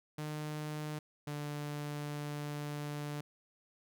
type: tone pair in turn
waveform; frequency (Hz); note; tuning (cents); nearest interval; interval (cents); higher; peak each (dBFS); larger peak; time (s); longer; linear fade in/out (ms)
sawtooth; 151.6 / 147.11; D#3 / D3; -45 / +3; minor second; 52; first; -34 / -34; neither; 0.18-0.99 / 1.27-3.21; second; 5
effects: none